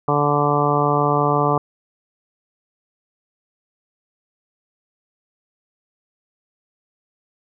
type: harmonic tone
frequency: 145.8 Hz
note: D3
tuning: 12 cents flat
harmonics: 1 / 2 / 3 / 4 / 5 / 6 / 7 / 8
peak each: -22 / -25 / -22 / -25 / -23 / -25 / -24 / -22 dBFS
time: 0.08-1.58 s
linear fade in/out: 2 ms
effects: none